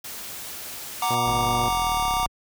white noise, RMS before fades -36 dBFS, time 0.04-1.15 s, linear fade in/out 5 ms
square chord, Gb augmented, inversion none, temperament equal, 740 / 932.3 / 1174.7 Hz, Gb5 / Bb5 / D6, 0 / 0 / 0 cents, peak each -27 dBFS, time 1.02-2.26 s, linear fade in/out 2 ms
harmonic tone, 120.1 Hz, B2, 48 cents flat, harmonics 1 / 2 / 3 / 4 / 5 / 6 / 7 / 8 / 9 / 10, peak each -30 / -33 / -35 / -36 / -37 / -38 / -38 / -39 / -40 / -40 dBFS, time 1.1-1.69 s, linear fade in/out 5 ms
sawtooth linear sweep, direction down, 55 to 30.52 Hz, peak -28 dBFS, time 1.25-2.28 s, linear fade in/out 20 ms
effects none

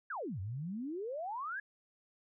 sine exponential two-way sweep, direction down then up, 1717 to 89.4 to 1717 Hz, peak -37 dBFS, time 0.1-1.6 s, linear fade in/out 5 ms, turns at 0.4 s, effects none

